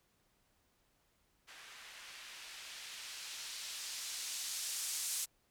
violet noise with low-pass filter sweep, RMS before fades -44 dBFS, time 1.47-5.26 s, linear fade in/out 20 ms, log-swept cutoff 1800 to 8200 Hz, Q 0.82, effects pink hiss -75 dBFS RMS until 5.5 s

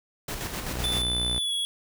pink noise with tremolo, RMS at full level -32 dBFS, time 0.28-1.02 s, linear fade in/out 5 ms, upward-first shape square, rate 7.8 Hz, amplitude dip 40%
sawtooth tone, 60.8 Hz, B1, 26 cents flat, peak -26 dBFS, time 0.73-1.39 s, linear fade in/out 10 ms
square tone with pitch glide, 3505 to 3353 Hz, A7 to G#7, -7 to +16 cents, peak -26 dBFS, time 0.84-1.65 s, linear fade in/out 0 ms, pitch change -77 cents, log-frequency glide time 1.34-1.53 s
effects none

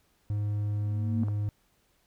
triangle tone, 103.83 Hz, G#2, in tune, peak -25 dBFS, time 0.3-1.49 s, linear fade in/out 0 ms
sine tone with exponential growth, 230.3 Hz, A#3, 21 cents flat, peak -24 dBFS, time 0.64-1.24 s, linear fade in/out 5 ms, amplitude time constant 130 ms
clicks, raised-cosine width 1 ms, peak -31 / -28 dBFS, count 2, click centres 1.234 / 1.284 s
effects pink hiss -69 dBFS RMS until 2.06 s

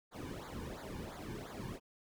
brown noise with flanger, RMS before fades -45 dBFS, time 0.11-1.8 s, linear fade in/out 50 ms, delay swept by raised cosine 0.35 to 1.55 ms, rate 2.9 Hz, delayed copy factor -0.95, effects none

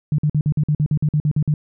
sine tone bursts, 150 Hz, D3, 37 cents sharp, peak -14 dBFS, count 13, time 0.12-1.54 s, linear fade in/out 2 ms, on 64 ms, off 49 ms, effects none

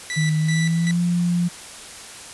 sawtooth tone with tremolo, 1971 Hz, B6, 4 cents flat, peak -21 dBFS, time 0.1-0.91 s, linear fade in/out 0 ms, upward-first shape square, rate 2.6 Hz, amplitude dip 75%
sine tone with pitch glide, 155.56 to 174.61 Hz, D#3 to F3, 0 to 0 cents, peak -17 dBFS, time 0.16-1.49 s, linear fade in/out 20 ms, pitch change +200 cents, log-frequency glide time 0.39-1.01 s
effects white hiss -38 dBFS RMS until 2.33 s + resampled to 24000 Hz

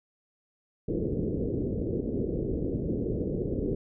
white low-pass noise, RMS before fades -30 dBFS, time 0.88-3.75 s, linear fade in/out 5 ms, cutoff 470 Hz, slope 48 dB/octave, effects none

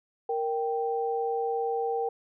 sine tone pair together, 465.4 / 782.7 Hz, A#4 / G5, -3 / -3 cents, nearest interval major sixth, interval 900 cents, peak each -28 / -30 dBFS, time 0.29-2.09 s, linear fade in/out 5 ms, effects none

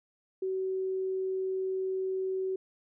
sine tone, 378.2 Hz, F#4, 38 cents sharp, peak -29 dBFS, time 0.42-2.56 s, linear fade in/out 5 ms, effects none

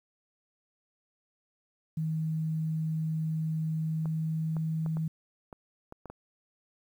sine tone with pitch glide, 158.6 to 159.7 Hz, D#3 to D#3, +33 to +45 cents, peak -28 dBFS, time 1.97-5.08 s, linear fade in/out 5 ms, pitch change +12 cents, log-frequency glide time 3.73-4.71 s
clicks, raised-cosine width 1 ms, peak -29 dBFS, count 8, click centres 4.057 / 4.567 / 4.862 / 4.97 / 5.528 / 5.924 / 6.057 / 6.1 s
effects 10-bit

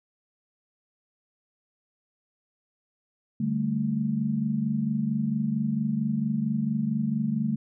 sine chord, D suspended fourth, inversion none, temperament just, 146.83 / 195.78 / 220.2 Hz, D3 / G3 / A3, 0 / -2 / +2 cents, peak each -30 / -30 / -26 dBFS, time 3.4-7.56 s, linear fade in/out 5 ms, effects none

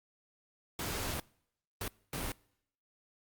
pink noise bursts at uneven times, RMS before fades -37 dBFS, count 3, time 0.79-1.2 / 1.81-1.88 / 2.13-2.32 s, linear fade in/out 2 ms, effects noise-tail reverb RT60 0.7 s tail -24 dB re dry + Opus 48 kbps

